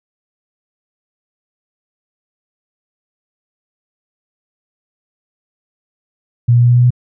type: tone with pitch steps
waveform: sine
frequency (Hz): 119.6 / 120.36 / 121.13 / 121.9 / 122.68 / 123.46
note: A#2 / B2 / B2 / B2 / B2 / B2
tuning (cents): +45 / -44 / -33 / -22 / -11 / 0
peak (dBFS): -6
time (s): 6.48-6.906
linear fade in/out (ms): 10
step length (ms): 71
effects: none